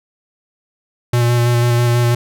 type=tone with vibrato; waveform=square; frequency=120 Hz; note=B2; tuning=49 cents flat; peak=-12 dBFS; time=1.13-2.15 s; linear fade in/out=5 ms; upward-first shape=square; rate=6.1 Hz; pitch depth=14 cents each way; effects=none